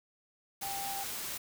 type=tone in noise; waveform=sine; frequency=790 Hz; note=G5; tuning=13 cents sharp; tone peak=-38 dBFS; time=0.62-1.04 s; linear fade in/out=10 ms; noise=white; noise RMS=-39 dBFS; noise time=0.61-1.38 s; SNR=-2 dB; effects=none